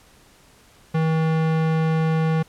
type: tone with low-pass filter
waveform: square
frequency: 160 Hz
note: D#3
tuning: 49 cents sharp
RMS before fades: -20 dBFS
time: 0.94-2.43 s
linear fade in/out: 10 ms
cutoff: 2500 Hz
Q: 0.62
effects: pink hiss -53 dBFS RMS until 2.48 s + low-pass 12000 Hz 12 dB/octave